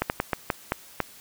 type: slowing click train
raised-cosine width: 0.5 ms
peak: -8 dBFS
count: 7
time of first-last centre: 0.02-1.003 s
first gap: 79 ms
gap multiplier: 1.29
effects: white hiss -49 dBFS RMS until 1.2 s